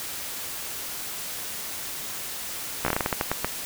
slowing click train, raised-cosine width 0.5 ms, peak -8 dBFS, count 12, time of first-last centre 2.85-3.446 s, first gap 14 ms, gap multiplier 1.25, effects white hiss -34 dBFS RMS until 3.65 s

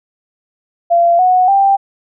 sine tone with pitch steps, 686 / 735.2 / 788 Hz, F5 / F#5 / G5, -31 / -11 / +9 cents, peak -7 dBFS, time 0.9-1.77 s, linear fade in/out 20 ms, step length 290 ms, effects none

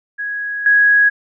sine tone with level steps, 1661.2 Hz, G#6, in tune, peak -20 / -8 dBFS, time 0.18-1.1 s, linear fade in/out 20 ms, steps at 0.66 s, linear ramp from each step 2 ms, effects none

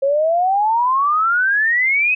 sine exponential sweep, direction up, 537 to 2573 Hz, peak -13 dBFS, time 0.02-2.15 s, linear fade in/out 10 ms, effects none

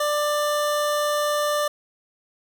25% pulse tone, 592 Hz, D5, 14 cents sharp, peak -17 dBFS, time 0-1.68 s, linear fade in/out 5 ms, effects none

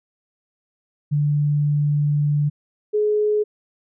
sine tone pair in turn, 146.83 / 421.8 Hz, D3 / G#4, 0 / +27 cents, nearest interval octave + tritone, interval 1827 cents, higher second, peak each -16 dBFS, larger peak neither, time 1.11-2.5 / 2.93-3.44 s, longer first, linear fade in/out 20 ms, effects none

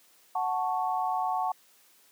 sine chord, F# minor, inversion none, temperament equal, 740 / 880 / 1108.7 Hz, F#5 / A5 / C#6, 0 / 0 / 0 cents, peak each -29 / -31 / -33 dBFS, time 0.35-1.52 s, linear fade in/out 5 ms, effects white hiss -61 dBFS RMS until 2.11 s + high-pass 200 Hz 12 dB/octave

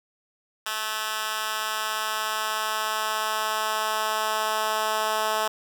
10% pulse tone with high-pass filter sweep, 216.8 Hz, A3, 25 cents flat, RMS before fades -27 dBFS, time 0.66-5.48 s, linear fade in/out 5 ms, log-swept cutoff 1600 to 700 Hz, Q 1, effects none

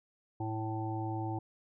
harmonic tone, 110 Hz, A2, in tune, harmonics 1 / 3 / 5 / 7 / 8, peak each -36 / -38 / -50 / -41 / -43 dBFS, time 0.4-1.39 s, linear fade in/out 5 ms, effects none

